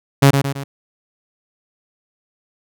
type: tone with echo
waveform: sawtooth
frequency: 138.59 Hz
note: C#3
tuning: in tune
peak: -3 dBFS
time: 0.22-0.31 s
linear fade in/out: 10 ms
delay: 110 ms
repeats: 3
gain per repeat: -6 dB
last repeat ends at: 0.64 s
effects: none